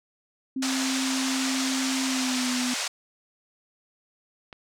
sine tone with pitch glide, 263.5 to 250.4 Hz, C4 to B3, +12 to +24 cents, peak -26 dBFS, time 0.56-2.74 s, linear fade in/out 5 ms, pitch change -88 cents, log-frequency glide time 2.05-2.5 s
white band-pass noise, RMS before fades -30 dBFS, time 0.62-2.88 s, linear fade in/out 5 ms, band 570 to 7400 Hz, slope 24 dB/octave
click, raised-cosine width 0.3 ms, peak -25 dBFS, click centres 4.528 s
effects none

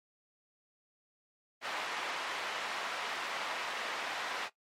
pink band-pass noise, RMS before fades -38 dBFS, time 1.61-4.5 s, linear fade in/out 50 ms, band 780 to 3100 Hz, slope 12 dB/octave, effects noise-tail reverb RT60 0.1 s tail -17 dB re dry + MP3 64 kbps

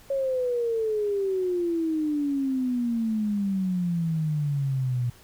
sine exponential sweep, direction down, 554 to 120 Hz, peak -23 dBFS, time 0.1-5.1 s, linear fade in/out 5 ms, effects pink hiss -53 dBFS RMS until 5.23 s

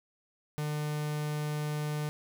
45% pulse tone, 150 Hz, D3, 37 cents sharp, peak -31 dBFS, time 0.58-2.09 s, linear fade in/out 0 ms, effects 11-bit

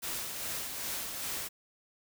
white noise with tremolo, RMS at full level -36 dBFS, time 0.02-1.49 s, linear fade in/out 20 ms, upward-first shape sine, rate 2.5 Hz, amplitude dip 35%, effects none

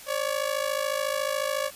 sawtooth ring-modulated tone, 565 Hz, C#5, 33 cents sharp, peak -19 dBFS, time 0.06-1.71 s, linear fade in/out 50 ms, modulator 27 Hz, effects white hiss -45 dBFS RMS until 1.75 s + resampled to 32000 Hz

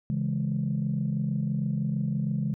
sine chord, C# minor, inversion none, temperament equal, 138.59 / 164.81 / 207.7 Hz, C#3 / E3 / G#3, 0 / 0 / 0 cents, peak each -28 / -30 / -29 dBFS, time 0.1-2.54 s, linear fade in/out 0 ms, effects tanh soft clip ceiling -18 dBFS

